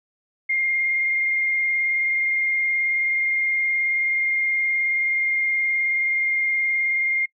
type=tone with vibrato; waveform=sine; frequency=2119 Hz; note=C7; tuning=21 cents sharp; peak=-19 dBFS; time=0.49-7.26 s; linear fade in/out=10 ms; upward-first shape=sine; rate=19 Hz; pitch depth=13 cents each way; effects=noise-tail reverb RT60 0.1 s tail -24 dB re dry